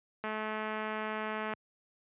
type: click train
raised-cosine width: 0.5 ms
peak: -22 dBFS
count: 281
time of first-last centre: 0.24-1.536 s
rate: 216 Hz
effects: high-pass 100 Hz 12 dB/octave + resampled to 8000 Hz